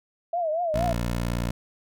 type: tone with vibrato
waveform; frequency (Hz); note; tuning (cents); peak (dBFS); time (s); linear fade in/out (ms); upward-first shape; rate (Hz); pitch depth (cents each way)
sine; 659.3; E5; 0; -23; 0.33-0.93; 5; triangle; 4.3; 160
type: tone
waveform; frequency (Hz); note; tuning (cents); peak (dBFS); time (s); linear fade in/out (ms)
15% pulse; 58.9; A#1; +19; -19; 0.74-1.51; 5
effects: none